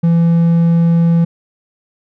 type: tone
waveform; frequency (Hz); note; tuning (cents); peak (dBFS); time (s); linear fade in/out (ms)
triangle; 168; E3; +33; -6; 0.03-1.25; 10
effects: none